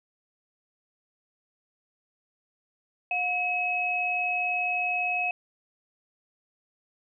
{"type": "tone pair together", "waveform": "sine", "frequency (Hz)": [719, 2562], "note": ["F#5", "E7"], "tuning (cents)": [-50, -50], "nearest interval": "octave + minor seventh", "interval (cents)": 2200, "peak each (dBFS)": [-30, -26], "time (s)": [3.11, 5.31], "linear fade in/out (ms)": 2, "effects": []}